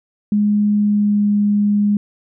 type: tone with pitch glide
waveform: sine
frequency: 207.7 to 205.9 Hz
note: G#3 to G#3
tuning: 0 to -15 cents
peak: -12 dBFS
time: 0.32-1.97 s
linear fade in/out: 2 ms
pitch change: -15 cents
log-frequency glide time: 0.75-1.3 s
effects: none